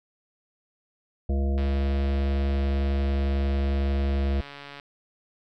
harmonic tone, 68.8 Hz, C#2, 12 cents flat, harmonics 1 / 3 / 5 / 7 / 9 / 10, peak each -22 / -32 / -36 / -39 / -41 / -42 dBFS, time 1.29-4.41 s, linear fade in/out 5 ms
click train, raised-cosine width 0.3 ms, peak -25 dBFS, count 458, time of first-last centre 1.58-4.798 s, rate 142 Hz
effects none

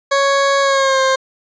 20% pulse tone with pitch glide, 554.4 to 529.1 Hz, C#5 to C5, 0 to +19 cents, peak -7 dBFS, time 0.11-1.16 s, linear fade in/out 10 ms, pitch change -81 cents, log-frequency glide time 0.61-1.01 s, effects resampled to 16000 Hz + 8-bit

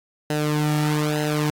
sawtooth tone with flanger, 150.7 Hz, D3, 45 cents sharp, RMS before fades -22 dBFS, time 0.3-1.5 s, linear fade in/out 2 ms, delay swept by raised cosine 0.87 to 1.97 ms, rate 1.1 Hz, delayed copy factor -0.7, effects AAC 48 kbps

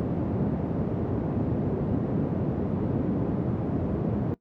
pink band-pass noise, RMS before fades -27 dBFS, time 0-4.34 s, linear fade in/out 0 ms, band 110 to 360 Hz, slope 12 dB/octave, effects noise-tail reverb RT60 0.1 s tail -20 dB re dry + high-pass 60 Hz 12 dB/octave

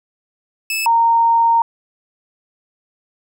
sawtooth / sine tone pair in turn, 2613 / 923.8 Hz, E7 / A#5, -16 / -16 cents, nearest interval octave + tritone, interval 1800 cents, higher first, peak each -15 / -10 dBFS, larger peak second, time 0.7-0.86 / 0.86-1.62 s, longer second, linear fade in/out 2 ms, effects none

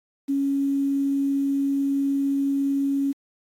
sine tone with quantisation, 277.2 Hz, C#4, in tune, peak -20 dBFS, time 0.28-3.13 s, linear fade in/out 20 ms, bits 8, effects AAC 48 kbps

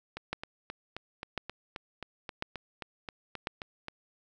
two click trains, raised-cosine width 0.3 ms, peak -16 / -22 dBFS, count 4 / 15, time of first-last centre 0.33-3.471 / 0.17-3.884 s, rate 0.955 / 3.77 Hz, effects none

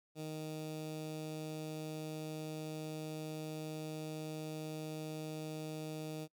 15% pulse tone with notch filter, 155.56 Hz, D#3, in tune, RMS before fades -43 dBFS, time 0.15-6.28 s, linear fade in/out 50 ms, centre 1600 Hz, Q 1.1, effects noise-tail reverb RT60 0.1 s tail -26 dB re dry

